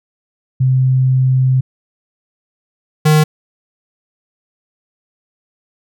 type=tone pair in turn; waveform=sine / square; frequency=130 / 153.62 Hz; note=C3 / D#3; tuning=-11 / -22 cents; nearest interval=minor third; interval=289 cents; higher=second; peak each=-9 / -8 dBFS; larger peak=second; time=0.6-1.61 / 3.05-3.24 s; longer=first; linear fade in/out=10 ms; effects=none